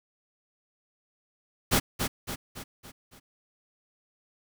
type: noise with echo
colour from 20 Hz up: pink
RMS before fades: -22 dBFS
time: 1.71-1.8 s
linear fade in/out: 20 ms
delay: 280 ms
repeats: 5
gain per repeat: -6 dB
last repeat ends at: 3.2 s
effects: none